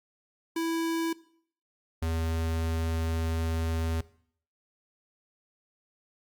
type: tone pair in turn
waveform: square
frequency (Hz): 329.6 / 81.64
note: E4 / E2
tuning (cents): 0 / -16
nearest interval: 2 octaves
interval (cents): 2416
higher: first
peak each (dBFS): -28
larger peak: neither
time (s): 0.56-1.13 / 2.02-4.01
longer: second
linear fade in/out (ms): 5
effects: noise-tail reverb RT60 0.6 s tail -20 dB re dry + Opus 48 kbps